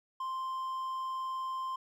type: tone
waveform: triangle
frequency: 1046.5 Hz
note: C6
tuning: in tune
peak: -32 dBFS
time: 0.2-1.76 s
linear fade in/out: 5 ms
effects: none